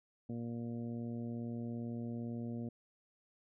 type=harmonic tone; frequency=117.7 Hz; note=A#2; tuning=17 cents sharp; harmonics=1 / 2 / 3 / 4 / 5 / 6; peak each=-43 / -40 / -51 / -52 / -55 / -60 dBFS; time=0.29-2.69 s; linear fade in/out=5 ms; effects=none